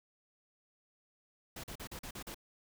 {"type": "noise bursts", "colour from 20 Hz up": "pink", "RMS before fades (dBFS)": -45, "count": 7, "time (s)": [1.56, 2.345], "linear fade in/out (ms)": 5, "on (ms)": 77, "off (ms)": 41, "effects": []}